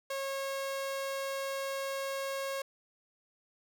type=tone; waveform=sawtooth; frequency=545 Hz; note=C#5; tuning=29 cents flat; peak=-30 dBFS; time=0.1-2.62 s; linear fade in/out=5 ms; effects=none